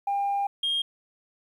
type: tone pair in turn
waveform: sine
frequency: 801 / 3230 Hz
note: G5 / G#7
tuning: +37 / -49 cents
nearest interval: 2 octaves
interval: 2414 cents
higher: second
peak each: -22 dBFS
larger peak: neither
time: 0.07-0.47 / 0.63-0.82 s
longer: first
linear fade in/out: 5 ms
effects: tanh soft clip ceiling -21 dBFS + 10-bit